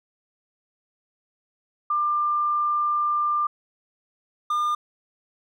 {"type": "tone pair in turn", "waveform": ["sine", "triangle"], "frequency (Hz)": [1193, 1205.5], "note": ["D6", "D6"], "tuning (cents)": [27, 45], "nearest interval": "unison", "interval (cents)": 18, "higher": "second", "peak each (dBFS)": [-20, -19], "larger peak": "second", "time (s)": [[1.9, 3.47], [4.5, 4.75]], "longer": "first", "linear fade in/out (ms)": 5, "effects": []}